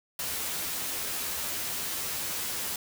white noise with comb filter, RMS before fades -33 dBFS, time 0.19-2.76 s, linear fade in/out 2 ms, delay 12 ms, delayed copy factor +0.6, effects none

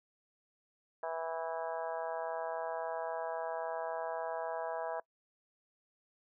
harmonic tone with a mistuned harmonic, 163.7 Hz, E3, 12 cents flat, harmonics 3 / 4 / 5 / 6 / 7 / 8 / 9 / 10, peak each -43 / -38 / -43 / -43 / -52 / -51 / -55 / -50 dBFS, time 1.03-5 s, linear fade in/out 2 ms, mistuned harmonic 9, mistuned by +46 cents, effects noise-tail reverb RT60 0.1 s tail -23 dB re dry

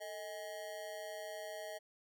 square tone with amplitude modulation, 632 Hz, D#5, 27 cents sharp, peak -40 dBFS, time 0-1.79 s, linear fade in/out 20 ms, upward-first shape sine, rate 188 Hz, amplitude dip 85%, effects none

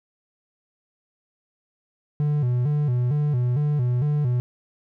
triangle tone with vibrato, 135 Hz, C#3, 45 cents flat, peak -17 dBFS, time 2.2-4.4 s, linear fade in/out 0 ms, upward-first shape square, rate 2.2 Hz, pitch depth 160 cents each way, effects none

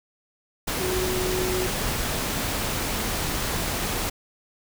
sine tone in noise, 368.9 Hz, F#4, 5 cents flat, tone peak -26 dBFS, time 0.8-1.67 s, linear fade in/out 10 ms, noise pink, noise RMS -27 dBFS, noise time 0.67-4.1 s, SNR -2 dB, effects none

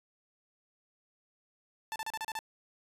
sawtooth tone bursts, 882 Hz, A5, 4 cents sharp, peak -31 dBFS, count 7, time 1.92-2.39 s, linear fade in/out 0 ms, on 38 ms, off 34 ms, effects resampled to 32000 Hz

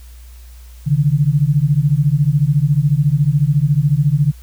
sine beating tone pair, 138.59 / 152.59 Hz, C#3 / D#3, 0 / -33 cents, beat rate 14 Hz, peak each -14 dBFS, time 0.86-4.32 s, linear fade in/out 20 ms, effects added 60 Hz sine -35 dBFS peak until 4.42 s + white hiss -49 dBFS RMS until 4.42 s

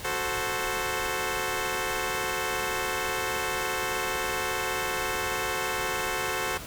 10% pulse chord, F# diminished, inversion none, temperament equal, 370 / 440 / 523.3 Hz, F#4 / A4 / C5, 0 / 0 / 0 cents, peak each -24 dBFS, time 0.04-6.58 s, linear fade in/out 10 ms, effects pink hiss -40 dBFS RMS until 6.66 s

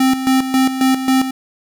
square tone with tremolo, 262.4 Hz, C4, 5 cents sharp, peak -11 dBFS, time 0-1.31 s, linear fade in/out 5 ms, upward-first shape square, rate 3.7 Hz, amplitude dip 65%, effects none

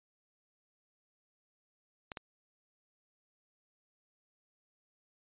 clicks, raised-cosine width 0.3 ms, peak -24 dBFS, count 2, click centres 2.118 / 2.172 s, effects resampled to 8000 Hz

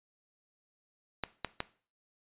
clicks, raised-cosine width 0.3 ms, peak -16 dBFS, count 3, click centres 1.237 / 1.447 / 1.604 s, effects noise-tail reverb RT60 0.4 s tail -17 dB re dry + resampled to 8000 Hz

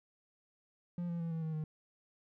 triangle tone with pitch steps, 174.61 / 170.52 / 166.53 / 162.63 / 158.83 / 155.11 Hz, F3 / F3 / E3 / E3 / D#3 / D#3, 0 / -41 / +18 / -23 / +36 / -5 cents, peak -33 dBFS, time 0.98-1.64 s, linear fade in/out 2 ms, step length 110 ms, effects none

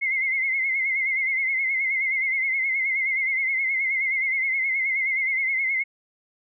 sine tone with vibrato, 2115 Hz, C7, 18 cents sharp, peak -21 dBFS, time 0.01-5.84 s, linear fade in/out 20 ms, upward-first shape sine, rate 9.5 Hz, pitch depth 64 cents each way, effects none

